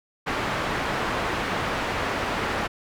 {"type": "low-pass noise", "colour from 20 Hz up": "white", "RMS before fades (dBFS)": -27, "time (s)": [0.26, 2.68], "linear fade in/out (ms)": 20, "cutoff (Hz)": 1600, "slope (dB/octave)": 12, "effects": []}